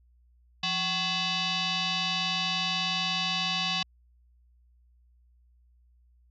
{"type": "tone with frequency modulation", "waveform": "sine", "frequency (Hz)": 173.2, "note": "F3", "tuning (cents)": -14, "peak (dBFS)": -26, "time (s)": [0.63, 3.83], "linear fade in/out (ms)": 5, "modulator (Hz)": 931, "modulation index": 4.7, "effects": ["added 60 Hz sine -59 dBFS peak until 6.3 s"]}